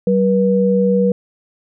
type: tone pair together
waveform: sine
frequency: 190.95 / 483.4 Hz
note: G3 / B4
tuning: -45 / -37 cents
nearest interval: octave + major third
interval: 1608 cents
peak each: -14 dBFS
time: 0.07-1.12 s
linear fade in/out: 2 ms
effects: none